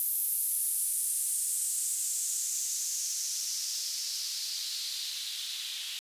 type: noise with band-pass filter sweep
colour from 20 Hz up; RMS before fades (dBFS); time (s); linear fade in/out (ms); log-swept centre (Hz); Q
blue; -33; 0-5.99; 0; 12000 to 3300; 3.1
effects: resampled to 32000 Hz